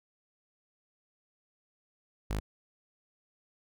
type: tone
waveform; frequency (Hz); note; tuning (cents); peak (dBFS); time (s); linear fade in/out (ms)
sawtooth; 52.1; G#1; +6; -27; 2.3-2.4; 5
effects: none